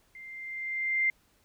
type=tone with level ramp; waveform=sine; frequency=2093 Hz; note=C7; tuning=in tune; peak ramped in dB=-44 to -22 dBFS; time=0.15-1.1 s; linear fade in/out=2 ms; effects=pink hiss -67 dBFS RMS until 1.44 s

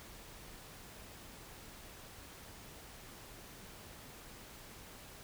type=silence; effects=pink hiss -53 dBFS RMS until 5.23 s

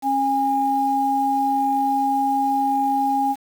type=tone pair together; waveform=sine; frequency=272.8 / 817.5 Hz; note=C#4 / G#5; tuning=-28 / -28 cents; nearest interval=octave + perfect fifth; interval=1900 cents; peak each=-24 / -18 dBFS; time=0.02-3.36 s; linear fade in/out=50 ms; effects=7-bit

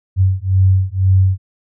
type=beating tone pair; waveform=sine; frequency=93.7 / 95.7 Hz; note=F#2 / G2; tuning=+22 / -41 cents; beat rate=2 Hz; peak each=-13 dBFS; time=0.16-1.38 s; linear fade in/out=50 ms; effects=none

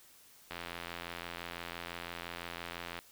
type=click train; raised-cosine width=0.3 ms; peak=-24 dBFS; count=214; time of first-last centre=0.51-2.99 s; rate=85.9 Hz; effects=white hiss -60 dBFS RMS until 3.11 s

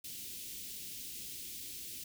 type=band-stop noise; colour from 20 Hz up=white; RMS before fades=-45 dBFS; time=0.04-2.04 s; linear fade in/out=5 ms; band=370 to 2600 Hz; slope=24 dB/octave; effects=none

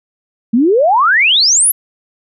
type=exponential sweep; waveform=sine; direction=up; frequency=216 to 11910 Hz; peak=-7 dBFS; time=0.53-1.72 s; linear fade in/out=10 ms; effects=none

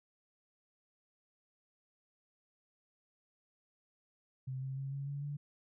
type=tone with pitch steps; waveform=sine; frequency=130.81 / 133.48 / 136.21 / 138.99 / 141.83 / 144.72 Hz; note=C3 / C3 / C#3 / C#3 / C#3 / D3; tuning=0 / +35 / -30 / +5 / +40 / -25 cents; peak=-37 dBFS; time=4.47-5.37 s; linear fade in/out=10 ms; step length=150 ms; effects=none

